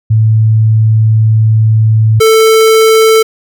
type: tone pair in turn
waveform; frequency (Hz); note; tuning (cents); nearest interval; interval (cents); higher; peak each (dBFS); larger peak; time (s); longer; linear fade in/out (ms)
sine / square; 110 / 442.7; A2 / A4; 0 / +11; 2 octaves; 2411; second; -4; neither; 0.1-2.2 / 2.2-3.23; first; 10
effects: none